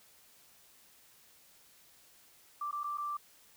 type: tone with dropouts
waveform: sine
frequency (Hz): 1174.7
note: D6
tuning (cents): 0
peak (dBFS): -34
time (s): 2.61-3.17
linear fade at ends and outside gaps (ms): 5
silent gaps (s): 2.712-2.727 / 2.834-2.841 / 2.974-2.981
effects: white hiss -62 dBFS RMS until 3.56 s